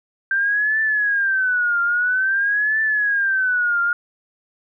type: tone with vibrato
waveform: sine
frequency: 1568 Hz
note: G6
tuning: in tune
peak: -16 dBFS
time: 0.31-3.93 s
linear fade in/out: 2 ms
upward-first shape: triangle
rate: 0.5 Hz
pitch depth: 210 cents each way
effects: none